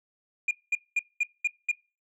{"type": "tone bursts", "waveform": "sine", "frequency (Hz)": 2422, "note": "D#7", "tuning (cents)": -47, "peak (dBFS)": -19, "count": 6, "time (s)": [0.48, 1.716], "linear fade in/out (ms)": 5, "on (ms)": 31, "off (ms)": 210, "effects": ["noise-tail reverb RT60 0.3 s tail -24 dB re dry", "tanh soft clip ceiling -21 dBFS"]}